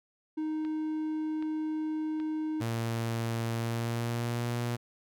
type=tone; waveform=triangle; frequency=311.1 Hz; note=D#4; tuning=in tune; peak=-28 dBFS; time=0.37-2.62 s; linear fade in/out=10 ms
type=click train; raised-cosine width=0.3 ms; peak=-32 dBFS; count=4; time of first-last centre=0.65-2.976 s; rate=1.29 Hz
type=tone with pitch glide; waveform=sawtooth; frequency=115.1 to 119.64 Hz; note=A#2 to A#2; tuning=-22 to +45 cents; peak=-26 dBFS; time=2.6-4.77 s; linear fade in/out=20 ms; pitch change=+67 cents; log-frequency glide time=3.54-4.51 s
effects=none